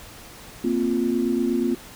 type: chord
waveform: sine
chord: Bb suspended second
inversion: none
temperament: equal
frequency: 233.1 / 261.6 / 349.2 Hz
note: Bb3 / C4 / F4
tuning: 0 / 0 / 0 cents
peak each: -24 / -24 / -24 dBFS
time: 0.64-1.75 s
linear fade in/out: 5 ms
effects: pink hiss -43 dBFS RMS until 1.95 s